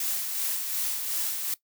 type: noise with tremolo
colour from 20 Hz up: blue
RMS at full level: -28 dBFS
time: 0-1.54 s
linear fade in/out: 2 ms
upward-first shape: sine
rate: 2.7 Hz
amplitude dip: 40%
effects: noise-tail reverb RT60 0.1 s tail -18 dB re dry